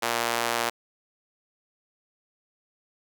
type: tone with high-pass filter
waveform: sawtooth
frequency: 117.7 Hz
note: A#2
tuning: 17 cents sharp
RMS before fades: -27 dBFS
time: 0.02-0.7 s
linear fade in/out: 10 ms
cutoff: 690 Hz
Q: 0.8
effects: Opus 48 kbps